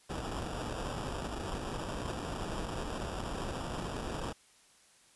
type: noise with sample-and-hold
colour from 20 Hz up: pink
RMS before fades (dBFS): -38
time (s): 0.09-4.33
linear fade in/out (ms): 10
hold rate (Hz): 2100
effects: white hiss -63 dBFS RMS until 5.15 s + resampled to 24000 Hz